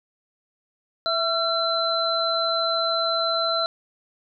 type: tone cluster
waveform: sine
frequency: 661 / 1357 / 4050 Hz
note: E5 / E6 / B7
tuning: +5 / +50 / +43 cents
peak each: -25 dBFS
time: 1.06-3.66 s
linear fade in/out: 0 ms
effects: none